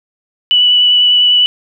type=tone with vibrato; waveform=sine; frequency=2960 Hz; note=F#7; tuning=in tune; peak=-6 dBFS; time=0.51-1.46 s; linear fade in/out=0 ms; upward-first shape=triangle; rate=10 Hz; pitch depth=13 cents each way; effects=none